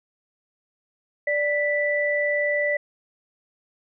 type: tone pair together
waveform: sine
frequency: 587.3 / 1975.5 Hz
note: D5 / B6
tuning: 0 / 0 cents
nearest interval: octave + major sixth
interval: 2100 cents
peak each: -23 dBFS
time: 1.27-2.77 s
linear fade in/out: 5 ms
effects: none